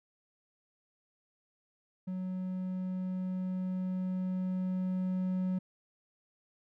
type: tone with level ramp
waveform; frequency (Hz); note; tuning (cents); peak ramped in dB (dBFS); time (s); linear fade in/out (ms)
triangle; 185; F#3; 0; -32 to -27; 2.07-5.59; 10
effects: none